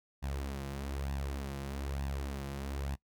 sawtooth tone with flanger, 69 Hz, C#2, 7 cents flat, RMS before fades -38 dBFS, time 0.22-2.96 s, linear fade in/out 20 ms, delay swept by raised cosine 1.1 to 5.9 ms, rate 1.1 Hz, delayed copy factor +0.6, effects noise-tail reverb RT60 0.1 s tail -21 dB re dry

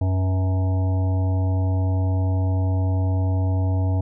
harmonic tone with a mistuned harmonic, 93 Hz, F#2, 9 cents sharp, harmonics 1 / 3 / 5 / 7 / 9 / 10, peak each -18 / -30 / -38 / -35 / -39 / -44 dBFS, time 0.01-4.01 s, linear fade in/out 5 ms, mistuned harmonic 5, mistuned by +69 cents, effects none

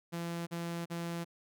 sawtooth tone bursts, 169.8 Hz, F3, 48 cents flat, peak -32 dBFS, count 3, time 0.12-1.248 s, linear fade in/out 20 ms, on 350 ms, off 39 ms, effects none

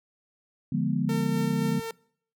sine chord, D diminished seventh, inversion none, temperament equal with one note detuned, 146.83 / 174.61 / 207.7 / 244.5 Hz, D3 / F3 / Ab3 / Cb4, 0 / 0 / 0 / -17 cents, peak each -29 dBFS, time 0.72-1.8 s, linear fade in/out 5 ms
sawtooth tone with tremolo, 453.3 Hz, A#4, 48 cents flat, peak -27 dBFS, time 1.09-1.91 s, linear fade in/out 2 ms, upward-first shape sine, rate 3.9 Hz, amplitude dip 30%
effects noise-tail reverb RT60 0.6 s tail -24 dB re dry

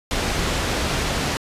pink low-pass noise, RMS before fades -23 dBFS, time 0.11-1.37 s, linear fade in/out 0 ms, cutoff 6700 Hz, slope 12 dB/octave, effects resampled to 32000 Hz

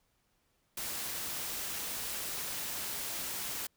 white noise, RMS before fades -38 dBFS, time 0.77-3.67 s, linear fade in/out 5 ms, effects pink hiss -75 dBFS RMS until 3.76 s

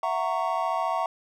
triangle chord, F# dominant seventh, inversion third, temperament just, 666 / 740 / 925 / 1110 Hz, E5 / F#5 / A#5 / C#6, +18 / 0 / -14 / +2 cents, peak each -28 dBFS, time 0.03-1.06 s, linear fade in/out 2 ms, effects none

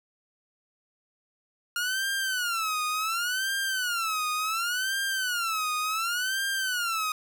sawtooth tone with vibrato, 1405 Hz, F6, 10 cents sharp, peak -23 dBFS, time 1.76-7.12 s, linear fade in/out 2 ms, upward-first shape sine, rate 0.69 Hz, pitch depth 220 cents each way, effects none

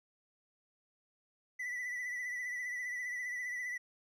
triangle tone with vibrato, 1975.5 Hz, B6, in tune, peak -35 dBFS, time 1.59-3.78 s, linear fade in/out 10 ms, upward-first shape sine, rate 15 Hz, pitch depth 39 cents each way, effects none

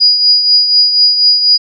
sine tone with tremolo, 4900 Hz, D#8, 27 cents flat, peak -3 dBFS, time 0-1.58 s, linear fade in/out 20 ms, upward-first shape triangle, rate 4.1 Hz, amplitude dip 60%, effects none

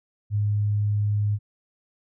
sine tone, 103.83 Hz, G#2, in tune, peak -20 dBFS, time 0.3-1.39 s, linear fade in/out 50 ms, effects none

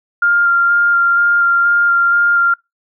sine tone with vibrato, 1396.9 Hz, F6, in tune, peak -9 dBFS, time 0.22-2.54 s, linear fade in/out 5 ms, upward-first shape square, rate 2.1 Hz, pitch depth 10 cents each way, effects noise-tail reverb RT60 0.2 s tail -26 dB re dry

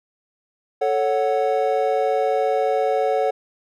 triangle chord, F# minor, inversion first, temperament equal, 440 / 554.4 / 740 Hz, A4 / C#5 / F#5, 0 / 0 / 0 cents, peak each -20 dBFS, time 0.81-3.31 s, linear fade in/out 10 ms, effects none

